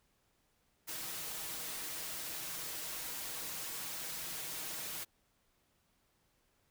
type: noise with comb filter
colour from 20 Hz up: white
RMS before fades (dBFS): -42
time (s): 0.87-5.05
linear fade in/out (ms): 20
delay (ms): 6.3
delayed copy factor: +0.55
effects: pink hiss -75 dBFS RMS until 6.7 s